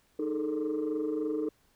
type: tone cluster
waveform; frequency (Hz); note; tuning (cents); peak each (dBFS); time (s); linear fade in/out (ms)
sine; 309.3 / 424.5 / 447.8; D#4 / G#4 / A4; -10 / +38 / +30; -30 / -35 / -32; 0.19-1.49; 5
effects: tanh soft clip ceiling -24 dBFS + pink hiss -68 dBFS RMS until 1.75 s